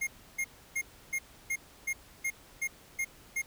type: tone bursts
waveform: square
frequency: 2136 Hz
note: C7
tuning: 35 cents sharp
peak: -30 dBFS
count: 10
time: 0.01-3.42 s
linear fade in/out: 10 ms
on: 62 ms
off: 310 ms
effects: pink hiss -56 dBFS RMS until 3.46 s